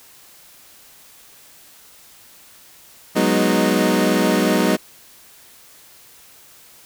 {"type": "chord", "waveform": "25% pulse", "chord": "G# minor seventh", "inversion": "third", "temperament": "equal with one note detuned", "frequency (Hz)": [185, 207.7, 246.9, 309.3], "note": ["F#3", "G#3", "B3", "D#4"], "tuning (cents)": [0, 0, 0, -10], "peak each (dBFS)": -17, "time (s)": [3.15, 4.77], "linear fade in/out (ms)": 20, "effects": ["white hiss -47 dBFS RMS until 6.85 s"]}